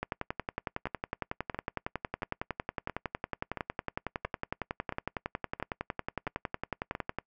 two click trains, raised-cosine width 0.5 ms, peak -17 / -20 dBFS, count 79 / 10, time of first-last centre 0.03-7.186 / 0.87-6.951 s, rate 10.9 / 1.48 Hz, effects noise-tail reverb RT60 0.1 s tail -25 dB re dry

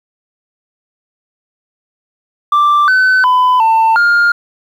sine tone with pitch steps, 1176 / 1515 / 1004 / 895 / 1410 Hz, D6 / F#6 / B5 / A5 / F6, +2 / +40 / +28 / +29 / +16 cents, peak -4 dBFS, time 2.52-4.32 s, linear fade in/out 5 ms, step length 360 ms, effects tanh soft clip ceiling -6 dBFS + 7-bit

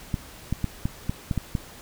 clicks, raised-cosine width 5 ms, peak -12 dBFS, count 8, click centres 0.142 / 0.526 / 0.643 / 0.855 / 1.095 / 1.312 / 1.377 / 1.552 s, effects pink hiss -45 dBFS RMS until 1.81 s

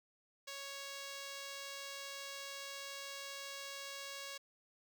5% pulse tone, 554.4 Hz, C#5, in tune, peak -33 dBFS, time 0.47-4.38 s, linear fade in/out 10 ms, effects none

